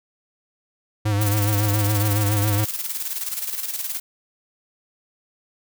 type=tone with vibrato; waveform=square; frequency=103.83 Hz; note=G#2; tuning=in tune; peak=-19 dBFS; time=1.05-2.65 s; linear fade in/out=10 ms; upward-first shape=sine; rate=7.2 Hz; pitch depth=59 cents each way
type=noise with tremolo; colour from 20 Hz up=blue; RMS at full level=-26 dBFS; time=1.21-4 s; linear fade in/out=5 ms; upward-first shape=square; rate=19 Hz; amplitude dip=55%
effects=none